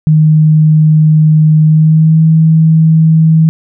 sine tone with pitch glide, 155.2 to 160.02 Hz, D#3 to D#3, -4 to +49 cents, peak -3 dBFS, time 0.07-3.49 s, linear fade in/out 0 ms, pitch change +53 cents, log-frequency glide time 1.63-2.22 s, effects none

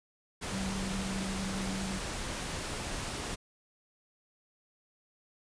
sine tone in noise, 192 Hz, G3, 36 cents flat, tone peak -35 dBFS, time 0.51-1.99 s, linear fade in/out 20 ms, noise pink, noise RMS -37 dBFS, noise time 0.41-3.36 s, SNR -1 dB, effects resampled to 22050 Hz

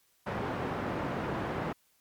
pink band-pass noise, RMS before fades -34 dBFS, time 0.26-1.73 s, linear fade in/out 10 ms, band 120 to 1400 Hz, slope 12 dB/octave, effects white hiss -69 dBFS RMS until 2 s + MP3 96 kbps

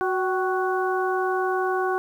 harmonic tone with a mistuned harmonic, 370 Hz, F#4, in tune, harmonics 1 / 2 / 3 / 4, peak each -24 / -27 / -29 / -30 dBFS, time 0.01-1.98 s, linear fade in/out 0 ms, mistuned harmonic 2, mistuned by +52 cents, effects 9-bit

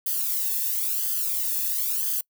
violet noise with flanger, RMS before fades -26 dBFS, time 0.06-2.21 s, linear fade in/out 5 ms, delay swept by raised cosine 0.63 to 1.15 ms, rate 0.98 Hz, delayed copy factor +1, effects noise-tail reverb RT60 0.1 s tail -25 dB re dry

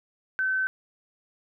sine tone, 1530 Hz, G6, 42 cents flat, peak -23 dBFS, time 0.39-0.67 s, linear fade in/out 0 ms, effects none

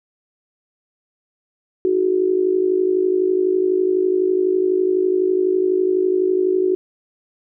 sine tone with amplitude modulation, 370.5 Hz, F#4, 2 cents sharp, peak -11 dBFS, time 1.85-6.75 s, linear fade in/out 0 ms, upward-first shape sine, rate 52 Hz, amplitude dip 75%, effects none

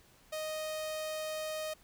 sawtooth tone with notch filter, 622.3 Hz, D#5, in tune, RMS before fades -38 dBFS, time 0.32-1.74 s, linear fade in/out 10 ms, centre 1500 Hz, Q 1.9, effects pink hiss -63 dBFS RMS until 1.83 s

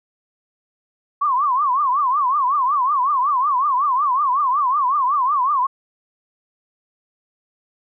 sine tone with vibrato, 1090 Hz, C#6, 29 cents flat, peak -15 dBFS, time 1.21-5.67 s, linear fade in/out 10 ms, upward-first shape triangle, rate 5.4 Hz, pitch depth 210 cents each way, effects none

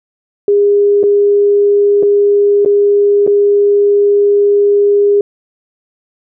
sine tone with dropouts, 407.1 Hz, G#4, 35 cents flat, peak -6 dBFS, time 0.48-5.21 s, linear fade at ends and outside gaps 2 ms, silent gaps 1.031-1.037 / 2.027-2.031 / 2.649-2.659 / 3.266-3.275 s, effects none

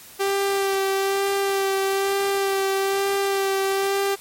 sawtooth tone with vibrato, 392 Hz, G4, in tune, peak -16 dBFS, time 0.19-4.16 s, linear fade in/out 20 ms, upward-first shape sine, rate 1.1 Hz, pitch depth 17 cents each way, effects white hiss -44 dBFS RMS until 4.2 s + MP3 64 kbps

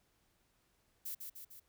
violet noise with echo, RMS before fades -42 dBFS, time 1.05-1.15 s, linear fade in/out 10 ms, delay 150 ms, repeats 3, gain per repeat -4 dB, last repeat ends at 1.6 s, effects pink hiss -75 dBFS RMS until 1.68 s

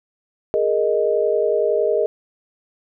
sine chord, Ab suspended second, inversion none, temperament equal, 415.3 / 466.2 / 622.3 Hz, Ab4 / Bb4 / Eb5, 0 / 0 / 0 cents, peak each -20 dBFS, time 0.54-2.06 s, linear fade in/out 0 ms, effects none

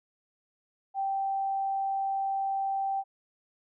sine tone, 781 Hz, G5, 7 cents flat, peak -27 dBFS, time 0.94-3.04 s, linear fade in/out 50 ms, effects none

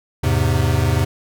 square chord, E augmented, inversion none, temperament equal, 82.41 / 103.83 / 130.81 Hz, E2 / G#2 / B#2, 0 / 0 / 0 cents, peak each -20 dBFS, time 0.23-1.05 s, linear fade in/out 10 ms, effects none

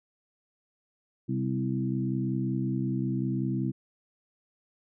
harmonic tone with a mistuned harmonic, 65.41 Hz, C2, in tune, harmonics 2 / 3 / 4 / 5, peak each -30 / -32 / -33 / -34 dBFS, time 1.28-3.72 s, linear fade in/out 20 ms, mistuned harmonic 4, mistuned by -31 cents, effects none

